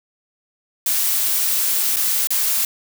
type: noise with dropouts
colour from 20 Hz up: blue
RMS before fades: -19 dBFS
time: 0.86-2.65 s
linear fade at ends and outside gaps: 2 ms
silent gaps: 1.961-1.967 / 2.272-2.305 s
effects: none